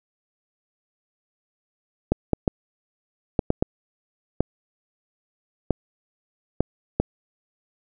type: clicks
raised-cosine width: 2 ms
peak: -5 dBFS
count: 10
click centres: 2.12 / 2.333 / 2.478 / 3.392 / 3.504 / 3.625 / 4.406 / 5.707 / 6.606 / 7 s
effects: none